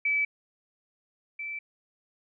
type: tone pair in turn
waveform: sine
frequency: 2301 / 2324 Hz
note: D7 / D7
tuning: -36 / -19 cents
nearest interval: unison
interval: 17 cents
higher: second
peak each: -23 / -33 dBFS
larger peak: first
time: 0.05-0.25 / 1.39-1.59 s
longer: neither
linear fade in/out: 5 ms
effects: none